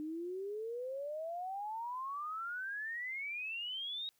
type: exponential sweep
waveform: sine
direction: up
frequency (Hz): 299.7 to 3806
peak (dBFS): -38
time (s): 0-4.09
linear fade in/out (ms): 0
effects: white hiss -75 dBFS RMS until 4.19 s